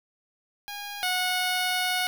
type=tone pair in turn; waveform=10% pulse; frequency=817 / 731.7 Hz; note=G#5 / F#5; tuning=-29 / -20 cents; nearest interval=major second; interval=191 cents; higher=first; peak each=-27 / -16 dBFS; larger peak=second; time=0.68-1.03 / 1.03-2.07 s; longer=second; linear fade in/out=0 ms; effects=8-bit